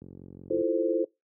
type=click train; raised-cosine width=3 ms; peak=-31 dBFS; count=28; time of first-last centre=0.02-0.612 s; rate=45.6 Hz
type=chord; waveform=sine; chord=F major seventh; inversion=third; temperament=equal; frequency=329.6 / 349.2 / 440 / 523.3 Hz; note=E4 / F4 / A4 / C5; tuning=0 / 0 / 0 / 0 cents; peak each=-29 dBFS; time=0.5-1.05 s; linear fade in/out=10 ms
effects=noise-tail reverb RT60 0.2 s tail -22 dB re dry + high-pass 100 Hz 12 dB/octave

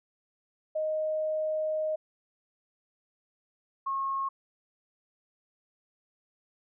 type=tone pair in turn; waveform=sine; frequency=622.3 / 1085.8 Hz; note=D#5 / C#6; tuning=0 / -36 cents; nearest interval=minor seventh; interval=964 cents; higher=second; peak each=-27 / -28 dBFS; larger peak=first; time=0.75-1.96 / 3.86-4.29 s; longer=first; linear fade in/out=10 ms; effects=none

